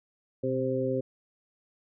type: harmonic tone with a mistuned harmonic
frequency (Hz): 130.81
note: C3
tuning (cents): 0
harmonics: 1 / 2 / 3 / 4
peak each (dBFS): -34 / -32 / -31 / -30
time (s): 0.43-1.01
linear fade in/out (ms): 10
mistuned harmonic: 1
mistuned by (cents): -54
effects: none